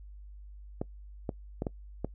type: clicks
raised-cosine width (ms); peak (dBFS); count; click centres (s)
2; -18; 5; 0.815 / 1.292 / 1.621 / 1.668 / 2.046
effects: noise-tail reverb RT60 0.1 s tail -23 dB re dry + added 50 Hz sine -45 dBFS peak until 2.14 s